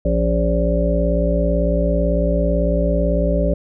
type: harmonic tone with a mistuned harmonic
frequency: 58 Hz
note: A#1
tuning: 8 cents flat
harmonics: 1 / 3 / 5 / 7 / 9 / 10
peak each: -18 / -21 / -26 / -27 / -25 / -21 dBFS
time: 0.05-3.54 s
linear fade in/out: 5 ms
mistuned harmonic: 5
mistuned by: -61 cents
effects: none